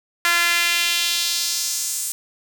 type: tone with high-pass filter sweep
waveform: sawtooth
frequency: 343.5 Hz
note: F4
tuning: 29 cents flat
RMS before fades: -21 dBFS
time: 0.25-2.12 s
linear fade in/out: 0 ms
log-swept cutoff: 1600 to 8500 Hz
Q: 1.7
effects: none